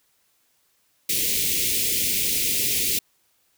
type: band-stop noise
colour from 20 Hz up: white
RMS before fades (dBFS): -23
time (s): 1.09-2.99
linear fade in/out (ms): 5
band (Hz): 490 to 2100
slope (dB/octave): 48
effects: white hiss -66 dBFS RMS until 3.57 s